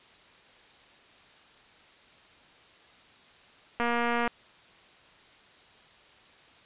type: click train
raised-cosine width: 0.5 ms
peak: -14 dBFS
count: 114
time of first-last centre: 3.8-4.277 s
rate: 237 Hz
effects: white hiss -56 dBFS RMS until 6.65 s + resampled to 8000 Hz